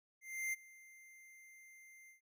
square tone with ADSR envelope, 2093 Hz, C7, in tune, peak -36 dBFS, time 0.21-2.21 s, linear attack 320 ms, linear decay 21 ms, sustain -22 dB, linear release 120 ms, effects none

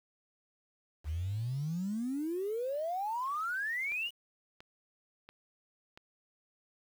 sine exponential sweep, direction up, 72.2 to 2983 Hz, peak -32 dBFS, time 1.04-4.11 s, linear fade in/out 50 ms
click train, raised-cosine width 0.3 ms, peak -34 dBFS, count 4, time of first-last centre 3.92-5.975 s, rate 1.46 Hz
effects 9-bit

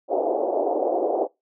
white band-pass noise, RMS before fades -23 dBFS, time 0.08-1.28 s, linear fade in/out 50 ms, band 320 to 740 Hz, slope 48 dB/octave, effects noise-tail reverb RT60 0.2 s tail -23 dB re dry

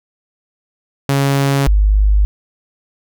sawtooth / sine tone pair in turn, 138.6 / 50.97 Hz, C#3 / G#1, 0 / -32 cents, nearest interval octave + perfect fourth, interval 1732 cents, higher first, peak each -8 dBFS, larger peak neither, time 1.09-1.67 / 1.67-2.25 s, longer neither, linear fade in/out 0 ms, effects none

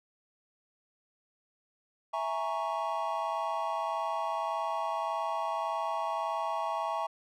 triangle chord, A# half-diminished seventh, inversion second, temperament equal, 659.3 / 830.6 / 932.3 / 1108.7 Hz, E5 / G#5 / A#5 / C#6, 0 / 0 / 0 / 0 cents, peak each -34 dBFS, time 2.13-7.07 s, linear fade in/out 10 ms, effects none

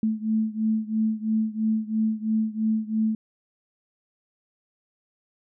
sine beating tone pair, 217.9 / 220.9 Hz, A3 / A3, -17 / +7 cents, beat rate 3 Hz, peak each -24 / -26 dBFS, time 0.03-3.15 s, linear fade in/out 2 ms, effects none

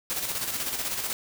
white noise with tremolo, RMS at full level -29 dBFS, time 0.1-1.13 s, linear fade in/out 0 ms, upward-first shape square, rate 16 Hz, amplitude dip 45%, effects none

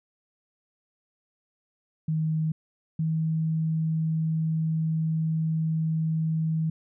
sine tone pair in turn, 157.8 / 159.82 Hz, D#3 / D#3, +25 / +47 cents, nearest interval unison, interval 22 cents, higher second, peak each -23 dBFS, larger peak neither, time 2.08-2.52 / 2.99-6.7 s, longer second, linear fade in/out 5 ms, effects none

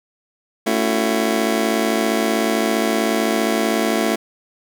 25% pulse chord, F# minor seventh, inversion first, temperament just, 222 / 277.5 / 333 / 370 Hz, A3 / C#4 / E4 / F#4, +16 / +2 / +18 / 0 cents, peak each -17 / -21 / -19 / -21 dBFS, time 0.66-4.16 s, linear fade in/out 10 ms, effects none

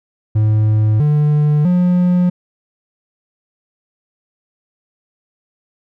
triangle tone with pitch steps, 107.7 / 149 / 178.8 Hz, A2 / D3 / F3, -37 / +25 / +41 cents, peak -8 dBFS, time 0.35-2.3 s, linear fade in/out 10 ms, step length 650 ms, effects none

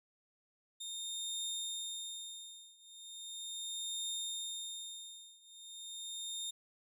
25% pulse tone with tremolo, 3657 Hz, A#7, 34 cents flat, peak -33 dBFS, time 0.8-6.51 s, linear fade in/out 10 ms, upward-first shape triangle, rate 0.38 Hz, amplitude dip 95%, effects none

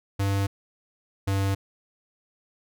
square tone pair in turn, 98.8 / 97.83 Hz, G2 / G2, +14 / -3 cents, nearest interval unison, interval 17 cents, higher first, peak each -23 / -23 dBFS, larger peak neither, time 0.19-0.47 / 1.27-1.55 s, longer neither, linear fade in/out 10 ms, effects none

